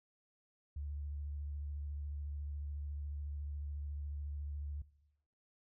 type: tone with vibrato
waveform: sine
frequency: 72.6 Hz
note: D2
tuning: 19 cents flat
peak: -39 dBFS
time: 0.76-4.82 s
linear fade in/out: 5 ms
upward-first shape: sine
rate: 14 Hz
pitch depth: 30 cents each way
effects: noise-tail reverb RT60 0.9 s tail -19 dB re dry